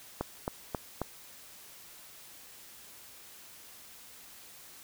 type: click train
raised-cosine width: 1 ms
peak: -17 dBFS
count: 4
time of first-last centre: 0.21-1.016 s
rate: 3.72 Hz
effects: white hiss -52 dBFS RMS until 4.83 s